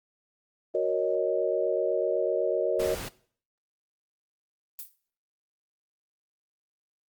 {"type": "chord", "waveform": "sine", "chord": "D# minor seventh", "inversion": "first", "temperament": "equal", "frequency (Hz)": [370, 466.2, 554.4, 622.3], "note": ["F#4", "A#4", "C#5", "D#5"], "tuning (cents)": [0, 0, 0, 0], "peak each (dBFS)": -29, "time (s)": [0.74, 2.95], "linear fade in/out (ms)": 10}
{"type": "noise", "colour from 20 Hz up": "pink", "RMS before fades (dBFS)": -37, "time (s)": [2.79, 3.09], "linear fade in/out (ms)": 10}
{"type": "noise with exponential decay", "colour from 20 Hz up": "violet", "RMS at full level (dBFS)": -33, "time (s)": [4.79, 4.95], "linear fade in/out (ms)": 1, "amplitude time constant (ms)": 33}
{"effects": ["noise-tail reverb RT60 0.5 s tail -19 dB re dry", "Opus 24 kbps"]}